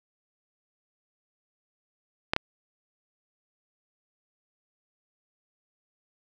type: clicks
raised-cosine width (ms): 0.3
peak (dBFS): -7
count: 2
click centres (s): 2.335 / 2.364
effects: none